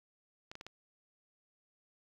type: clicks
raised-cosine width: 0.2 ms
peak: -28 dBFS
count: 4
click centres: 0.515 / 0.554 / 0.611 / 0.666 s
effects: low-pass 6000 Hz 12 dB/octave + 9-bit